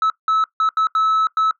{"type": "tone bursts at uneven times", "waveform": "sine", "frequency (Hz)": 1300, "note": "E6", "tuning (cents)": -24, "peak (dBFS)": -11, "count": 6, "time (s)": [[0.02, 0.1], [0.28, 0.44], [0.6, 0.69], [0.77, 0.87], [0.95, 1.27], [1.37, 1.51]], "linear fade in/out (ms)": 2, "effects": ["noise-tail reverb RT60 0.1 s tail -19 dB re dry", "tanh soft clip ceiling -13 dBFS"]}